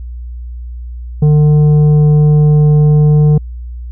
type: tone with tanh clipping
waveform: sine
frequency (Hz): 150.1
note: D3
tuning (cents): +38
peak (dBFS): -6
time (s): 1.22-3.38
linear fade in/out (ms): 5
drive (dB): 7
effects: added 60 Hz sine -22 dBFS peak until 3.91 s